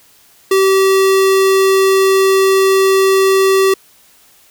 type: tone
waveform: square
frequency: 385.2 Hz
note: G4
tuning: 30 cents flat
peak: -9 dBFS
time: 0.51-3.74 s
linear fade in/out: 5 ms
effects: white hiss -48 dBFS RMS until 4.5 s